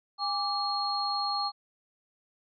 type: tone cluster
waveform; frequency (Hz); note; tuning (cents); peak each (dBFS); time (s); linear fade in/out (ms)
sine; 814 / 1169 / 4269; G#5 / D6 / C8; -35 / -8 / +34; -32 / -33 / -31; 0.18-1.52; 50
effects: none